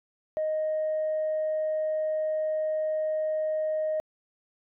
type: tone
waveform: sine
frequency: 622.3 Hz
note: D#5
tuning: in tune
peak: -24 dBFS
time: 0.37-4 s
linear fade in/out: 0 ms
effects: tanh soft clip ceiling -22 dBFS